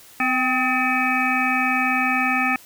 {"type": "harmonic tone with a mistuned harmonic", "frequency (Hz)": 254.5, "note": "C4", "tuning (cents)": -48, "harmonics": [1, 3, 5, 7, 9, 10], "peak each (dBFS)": [-25, -25, -25, -25, -25, -25], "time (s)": [0.2, 2.56], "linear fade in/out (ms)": 2, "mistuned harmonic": 3, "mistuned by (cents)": 39, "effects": ["white hiss -47 dBFS RMS until 2.65 s"]}